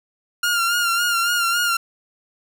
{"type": "tone with vibrato", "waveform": "sawtooth", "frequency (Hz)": 1400, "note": "F6", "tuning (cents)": 4, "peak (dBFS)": -14, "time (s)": [0.43, 1.77], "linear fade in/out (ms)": 5, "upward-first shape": "sine", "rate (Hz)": 3.6, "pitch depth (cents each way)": 45, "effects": []}